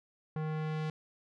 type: tone with low-pass filter sweep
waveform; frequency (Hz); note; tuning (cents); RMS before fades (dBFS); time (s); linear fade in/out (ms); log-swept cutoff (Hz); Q
square; 155.56; D#3; 0; -35; 0.36-0.9; 2; 1400 to 4100; 0.78
effects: none